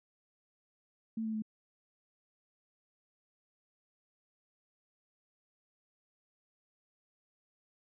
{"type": "tone with pitch steps", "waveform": "sine", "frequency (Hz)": [223.2, 220, 216.8], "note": ["A3", "A3", "A3"], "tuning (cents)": [25, 0, -25], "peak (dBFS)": -33, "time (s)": [1.17, 1.422], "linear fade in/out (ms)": 5, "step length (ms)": 84, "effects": []}